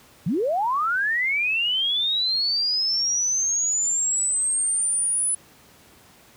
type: linear sweep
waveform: sine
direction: up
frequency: 138.59 to 10070 Hz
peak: -20 dBFS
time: 0.26-5.35 s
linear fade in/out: 5 ms
effects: pink hiss -52 dBFS RMS until 6.36 s + high-pass 80 Hz 12 dB/octave